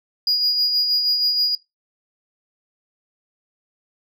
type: tone with tremolo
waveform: sine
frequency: 4886 Hz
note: D#8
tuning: 32 cents flat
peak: -13 dBFS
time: 0.27-1.55 s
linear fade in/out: 2 ms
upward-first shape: sine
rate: 6.3 Hz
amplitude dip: 50%
effects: noise-tail reverb RT60 0.2 s tail -20 dB re dry + tanh soft clip ceiling -14 dBFS